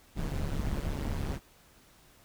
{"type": "noise with amplitude modulation", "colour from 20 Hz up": "brown", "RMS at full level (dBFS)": -29, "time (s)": [0.15, 1.4], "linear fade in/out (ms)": 50, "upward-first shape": "sine", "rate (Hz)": 142, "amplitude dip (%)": 80, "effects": ["pink hiss -60 dBFS RMS until 2.24 s"]}